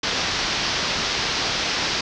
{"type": "low-pass noise", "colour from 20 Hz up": "white", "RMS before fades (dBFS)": -24, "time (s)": [0.03, 2.01], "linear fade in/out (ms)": 5, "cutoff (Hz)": 5700, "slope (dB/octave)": 48, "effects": []}